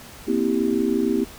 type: chord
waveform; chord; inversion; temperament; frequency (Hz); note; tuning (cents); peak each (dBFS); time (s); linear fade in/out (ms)
sine; C dominant seventh; third; just; 235.5 / 261.6 / 327 / 392.4; Bb3 / C4 / E4 / G4; +18 / 0 / -14 / +2; -24; 0.27-1.25; 20
effects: pink hiss -42 dBFS RMS until 1.38 s